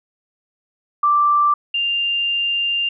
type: tone pair in turn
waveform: sine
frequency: 1174.7 / 2794 Hz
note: D6 / F7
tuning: 0 / 0 cents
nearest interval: octave + minor third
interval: 1500 cents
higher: second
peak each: -12 / -17 dBFS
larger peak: first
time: 1.03-1.54 / 1.74-2.89 s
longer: second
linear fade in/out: 5 ms
effects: none